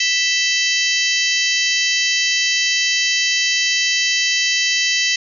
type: harmonic tone with a mistuned harmonic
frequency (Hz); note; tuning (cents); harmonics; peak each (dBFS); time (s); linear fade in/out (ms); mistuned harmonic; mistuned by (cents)
659; E5; -1; 3 / 4 / 5 / 6 / 7 / 8 / 9 / 10; -21 / -22 / -23 / -24 / -24 / -25 / -26 / -26; 0-5.16; 5; 5; -100
effects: none

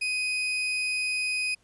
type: tone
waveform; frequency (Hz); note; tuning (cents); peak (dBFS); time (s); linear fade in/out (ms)
35% pulse; 2500; D#7; +8; -24; 0.01-1.55; 10
effects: pink hiss -66 dBFS RMS until 1.63 s + resampled to 24000 Hz

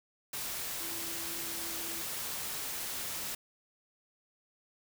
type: tone in noise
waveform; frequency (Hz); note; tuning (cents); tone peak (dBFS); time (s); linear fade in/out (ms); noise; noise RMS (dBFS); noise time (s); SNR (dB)
sine; 334.6; E4; +26; -48; 0.8-2.02; 5; white; -38; 0.33-3.35; -13
effects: none

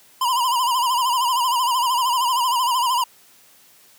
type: tone with vibrato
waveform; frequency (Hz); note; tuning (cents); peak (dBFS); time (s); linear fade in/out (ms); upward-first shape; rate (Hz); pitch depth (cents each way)
square; 991; B5; +6; -18; 0.21-3.04; 5; sine; 13; 100
effects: white hiss -52 dBFS RMS until 3.98 s + high-pass 100 Hz 12 dB/octave

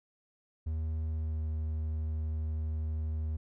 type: tone with pitch glide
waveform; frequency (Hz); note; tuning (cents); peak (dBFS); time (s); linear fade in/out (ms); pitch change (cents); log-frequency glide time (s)
triangle; 79 to 78.09; D#2 to D#2; +27 to +7; -29; 0.66-3.37; 10; -20; 1.11-1.43
effects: none

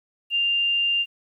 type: tone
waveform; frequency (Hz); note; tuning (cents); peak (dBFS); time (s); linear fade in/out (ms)
sine; 2794; F7; 0; -19; 0.3-1.06; 50
effects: 10-bit

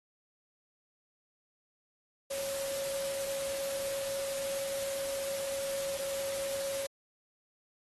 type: tone in noise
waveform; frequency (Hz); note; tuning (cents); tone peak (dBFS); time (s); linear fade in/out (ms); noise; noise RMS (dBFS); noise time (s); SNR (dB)
sine; 550; C#5; -14; -34; 2.3-6.87; 10; white; -40; 2.3-6.87; +3
effects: AAC 32 kbps

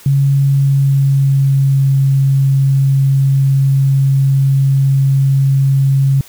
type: tone with pitch glide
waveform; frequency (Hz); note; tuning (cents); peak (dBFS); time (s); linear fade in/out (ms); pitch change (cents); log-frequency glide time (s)
sine; 138.59 to 136.29; C#3 to C#3; 0 to -29; -8; 0.06-6.21; 2; -29; 0.32-1.95
effects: white hiss -40 dBFS RMS until 6.28 s

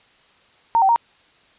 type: tone with pitch steps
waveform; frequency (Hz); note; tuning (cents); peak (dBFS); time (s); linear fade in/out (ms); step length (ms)
sine; 919 / 772 / 933; A#5 / G5 / A#5; -25 / -27 / +1; -12; 0.75-0.96; 0; 70
effects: white hiss -55 dBFS RMS until 1.58 s + resampled to 8000 Hz

